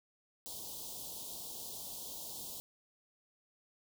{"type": "band-stop noise", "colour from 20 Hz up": "white", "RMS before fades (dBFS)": -45, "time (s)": [0.46, 2.6], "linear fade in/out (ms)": 0, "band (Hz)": [980, 3200], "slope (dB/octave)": 48, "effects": []}